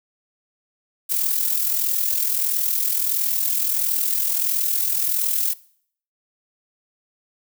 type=noise with amplitude modulation; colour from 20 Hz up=violet; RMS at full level=-19 dBFS; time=1.09-5.54 s; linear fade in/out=20 ms; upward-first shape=sine; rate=41.5 Hz; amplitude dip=55%; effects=noise-tail reverb RT60 0.6 s tail -21 dB re dry